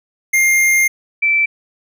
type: tone pair in turn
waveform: square / sine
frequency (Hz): 2115 / 2328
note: C7 / D7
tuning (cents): +18 / -16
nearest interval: major second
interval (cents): 166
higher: second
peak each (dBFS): -11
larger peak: neither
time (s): 0.33-0.88 / 1.22-1.46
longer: first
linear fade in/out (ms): 10
effects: none